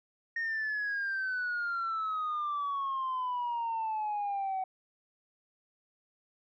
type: exponential sweep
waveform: sine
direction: down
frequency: 1853 to 750 Hz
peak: -29 dBFS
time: 0.36-4.64 s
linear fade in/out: 5 ms
effects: tanh soft clip ceiling -28 dBFS